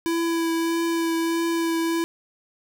square tone with vibrato, 332.3 Hz, E4, 14 cents sharp, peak -22 dBFS, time 0.06-2.04 s, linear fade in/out 0 ms, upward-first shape triangle, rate 1.6 Hz, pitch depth 15 cents each way, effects none

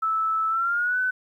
sine tone with pitch glide, 1311 to 1505.9 Hz, E6 to F#6, -10 to +30 cents, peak -21 dBFS, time 0.02-1.11 s, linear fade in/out 10 ms, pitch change +240 cents, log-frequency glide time 0.49-0.99 s, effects 10-bit

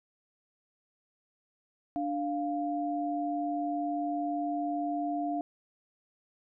sine tone pair together, 293.7 / 698.5 Hz, D4 / F5, 0 / 0 cents, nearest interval octave + minor third, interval 1500 cents, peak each -32 / -32 dBFS, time 1.96-5.41 s, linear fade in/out 0 ms, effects none

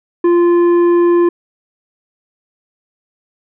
sine tone with tanh clipping, 346.6 Hz, F4, 13 cents flat, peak -9 dBFS, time 0.24-1.29 s, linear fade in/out 5 ms, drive 8 dB, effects none

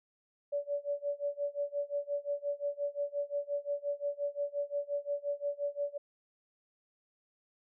sine tone with tremolo, 574 Hz, D5, 40 cents flat, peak -29 dBFS, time 0.52-5.98 s, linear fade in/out 10 ms, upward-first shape sine, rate 5.7 Hz, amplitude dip 95%, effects none

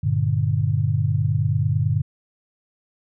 sine chord, G minor, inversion none, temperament just, 98 / 117.6 / 147 Hz, G2 / Bb2 / D3, 0 / +16 / +2 cents, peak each -22 / -22 / -22 dBFS, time 0.03-2.02 s, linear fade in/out 10 ms, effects none

